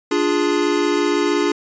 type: chord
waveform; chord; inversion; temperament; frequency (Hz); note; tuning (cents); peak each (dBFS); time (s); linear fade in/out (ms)
square; D diminished; none; equal; 293.7 / 349.2 / 415.3; D4 / F4 / Ab4; 0 / 0 / 0; -21; 0.11-1.52; 5
effects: resampled to 16000 Hz